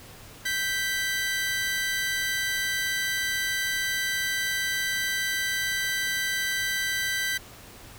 sawtooth tone pair together, 1563.1 / 1975.5 Hz, G6 / B6, -5 / 0 cents, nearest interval major third, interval 405 cents, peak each -25 dBFS, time 0.45-7.38 s, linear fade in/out 10 ms, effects added 107 Hz sine -54 dBFS peak until 7.98 s + pink hiss -47 dBFS RMS until 7.98 s

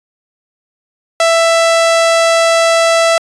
sawtooth tone, 663 Hz, E5, 10 cents sharp, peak -4 dBFS, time 1.2-3.18 s, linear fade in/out 2 ms, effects resampled to 22050 Hz

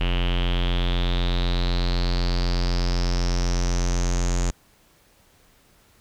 square tone with low-pass filter sweep, 44 Hz, F1, 14 cents sharp, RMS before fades -22 dBFS, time 0-4.51 s, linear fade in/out 10 ms, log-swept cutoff 2900 to 6900 Hz, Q 7.3, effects pink hiss -58 dBFS RMS until 6 s

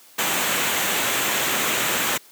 pink noise with comb filter, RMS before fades -22 dBFS, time 0.18-2.18 s, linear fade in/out 10 ms, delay 0.2 ms, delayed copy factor -0.5, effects white hiss -50 dBFS RMS until 2.31 s + high-pass 200 Hz 12 dB/octave

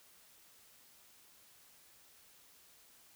silence, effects white hiss -63 dBFS RMS until 3.15 s

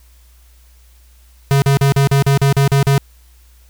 square tone bursts, 138.59 Hz, C#3, in tune, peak -10 dBFS, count 10, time 1.51-2.979 s, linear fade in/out 0 ms, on 110 ms, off 41 ms, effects added 60 Hz sine -44 dBFS peak until 3.69 s + white hiss -54 dBFS RMS until 3.69 s

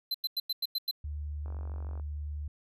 square tone bursts, 4065 Hz, B7, 49 cents sharp, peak -29 dBFS, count 7, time 0.11-0.912 s, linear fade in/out 5 ms, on 34 ms, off 94 ms
sine tone, 74.1 Hz, D2, 16 cents sharp, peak -34 dBFS, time 1.04-2.48 s, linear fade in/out 5 ms
click train, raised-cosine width 1 ms, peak -36 dBFS, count 26, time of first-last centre 1.46-1.998 s, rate 46.5 Hz
effects none

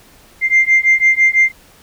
sine beating tone pair, 2093 / 2099 Hz, C7 / C7, 0 / +5 cents, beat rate 6 Hz, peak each -11 dBFS, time 0.41-1.52 s, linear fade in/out 50 ms, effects tanh soft clip ceiling -3 dBFS + pink hiss -46 dBFS RMS until 1.82 s

